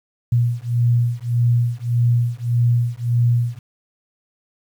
sine beating tone pair, 118.7 / 120.4 Hz, A#2 / B2, +32 / -44 cents, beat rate 1.7 Hz, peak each -18 dBFS, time 0.32-3.59 s, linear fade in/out 5 ms, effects 8-bit

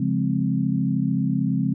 sine chord, Db major seventh, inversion none, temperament equal, 138.59 / 174.61 / 207.7 / 261.6 Hz, Db3 / F3 / Ab3 / C4, 0 / 0 / 0 / 0 cents, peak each -25 dBFS, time 0-1.74 s, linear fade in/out 5 ms, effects none

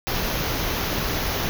pink band-stop noise, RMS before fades -25 dBFS, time 0.07-1.49 s, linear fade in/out 0 ms, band 6600 to 11000 Hz, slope 96 dB/octave, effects none

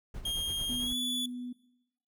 brown noise with tremolo, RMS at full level -39 dBFS, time 0.14-0.93 s, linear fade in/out 5 ms, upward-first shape triangle, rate 9 Hz, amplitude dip 70%
45% pulse tone with pitch glide, 3229 to 3441 Hz, G#7 to A7, -49 to -39 cents, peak -31 dBFS, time 0.25-1.26 s, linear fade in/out 5 ms, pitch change +110 cents, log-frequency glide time 0.79-0.96 s
sine tone, 246.7 Hz, B3, 2 cents flat, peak -36 dBFS, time 0.69-1.53 s, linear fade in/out 10 ms
effects noise-tail reverb RT60 0.9 s tail -21 dB re dry

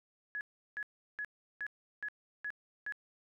sine tone bursts, 1688 Hz, G#6, 28 cents sharp, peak -36 dBFS, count 7, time 0.35-2.923 s, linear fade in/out 0 ms, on 59 ms, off 360 ms, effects none

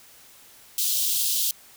white high-pass noise, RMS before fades -24 dBFS, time 0.78-1.51 s, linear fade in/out 2 ms, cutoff 3000 Hz, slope 48 dB/octave, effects white hiss -51 dBFS RMS until 1.76 s

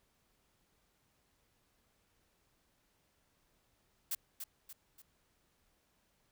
blue noise with echo, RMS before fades -36 dBFS, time 4.11-4.15 s, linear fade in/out 5 ms, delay 290 ms, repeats 3, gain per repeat -7 dB, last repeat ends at 5.02 s, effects pink hiss -75 dBFS RMS until 6.31 s

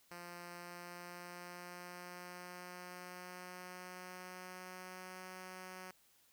5% pulse tone with pitch glide, 174.61 to 184.99 Hz, F3 to F#3, 0 to 0 cents, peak -37 dBFS, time 0.11-5.91 s, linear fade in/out 2 ms, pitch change +100 cents, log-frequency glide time 0.52-5.29 s, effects white hiss -70 dBFS RMS until 6.32 s

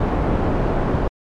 pink low-pass noise, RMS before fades -19 dBFS, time 0-1.08 s, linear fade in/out 5 ms, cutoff 890 Hz, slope 12 dB/octave, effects MP3 64 kbps

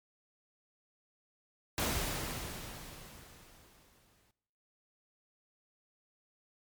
pink noise with exponential decay, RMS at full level -31 dBFS, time 1.78-4.31 s, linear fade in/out 1 ms, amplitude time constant 550 ms, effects noise-tail reverb RT60 1.0 s tail -20 dB re dry + MP3 96 kbps

